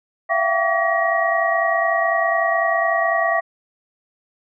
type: tone cluster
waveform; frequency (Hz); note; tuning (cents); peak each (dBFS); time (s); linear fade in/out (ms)
sine; 669 / 699 / 763 / 1142 / 1898; E5 / F5 / G5 / D6 / A#6; +25 / +1 / -47 / -49 / +31; -20 / -28 / -25 / -23 / -21; 0.29-3.41; 20
effects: none